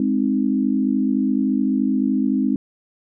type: chord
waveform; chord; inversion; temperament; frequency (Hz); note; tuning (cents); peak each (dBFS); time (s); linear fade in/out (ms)
sine; Ab major; none; equal; 207.7 / 261.6 / 311.1; Ab3 / C4 / Eb4; 0 / 0 / 0; -21 / -19 / -24; 0-2.56; 2
effects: none